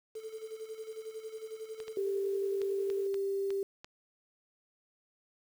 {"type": "tone with tremolo", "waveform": "sine", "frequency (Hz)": 440.1, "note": "A4", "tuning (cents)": 0, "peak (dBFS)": -37, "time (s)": [0.15, 3.07], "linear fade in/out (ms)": 5, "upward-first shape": "sine", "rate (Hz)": 11, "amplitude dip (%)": 80}
{"type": "clicks", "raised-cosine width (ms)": 0.2, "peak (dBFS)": -29, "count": 7, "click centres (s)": [1.802, 1.881, 2.617, 2.901, 3.143, 3.505, 3.845]}
{"type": "tone", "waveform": "sine", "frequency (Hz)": 393.5, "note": "G4", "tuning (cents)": 7, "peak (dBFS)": -30, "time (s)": [1.97, 3.63], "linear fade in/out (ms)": 2}
{"effects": ["9-bit"]}